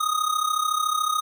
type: tone with amplitude modulation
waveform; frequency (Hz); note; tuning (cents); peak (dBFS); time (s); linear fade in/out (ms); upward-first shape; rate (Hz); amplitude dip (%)
square; 1244.5; D#6; 0; -19; 0-1.21; 10; sine; 33.8; 75
effects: none